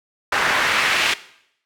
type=noise with band-pass filter sweep; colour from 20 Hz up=pink; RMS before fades=-19 dBFS; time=0.32-1.14 s; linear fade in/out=5 ms; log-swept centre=1400 to 2500 Hz; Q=1.4; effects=noise-tail reverb RT60 0.7 s tail -17 dB re dry